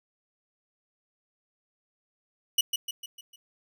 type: tone with echo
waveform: sawtooth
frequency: 2934 Hz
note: F#7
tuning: 15 cents flat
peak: -16 dBFS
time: 2.58-2.61 s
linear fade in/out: 5 ms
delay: 150 ms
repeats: 5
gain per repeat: -6 dB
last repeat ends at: 3.36 s
effects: none